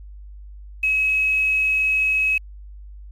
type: tone with quantisation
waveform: sine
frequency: 2561 Hz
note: D#7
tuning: 49 cents sharp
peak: -16 dBFS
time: 0.83-2.38 s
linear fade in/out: 5 ms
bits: 7
effects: added 50 Hz sine -36 dBFS peak until 3.11 s + MP3 64 kbps